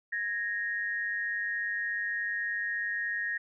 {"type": "tone pair together", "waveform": "sine", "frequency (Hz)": [1661.3, 1864.7], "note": ["G#6", "A#6"], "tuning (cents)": [0, 0], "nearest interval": "major second", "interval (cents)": 200, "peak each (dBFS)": [-35, -31], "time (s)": [0.12, 3.38], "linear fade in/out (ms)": 10, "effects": []}